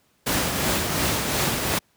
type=noise with tremolo; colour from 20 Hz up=pink; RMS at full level=-21 dBFS; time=0.26-1.79 s; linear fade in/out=10 ms; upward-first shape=triangle; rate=2.8 Hz; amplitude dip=45%; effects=pink hiss -64 dBFS RMS until 1.96 s + high-pass 80 Hz 12 dB/octave